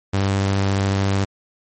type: tone with vibrato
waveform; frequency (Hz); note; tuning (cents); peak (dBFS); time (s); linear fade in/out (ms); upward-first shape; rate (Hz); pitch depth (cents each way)
sawtooth; 98; G2; 0; -13; 0.13-1.25; 10; sine; 14; 9
effects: MP3 32 kbps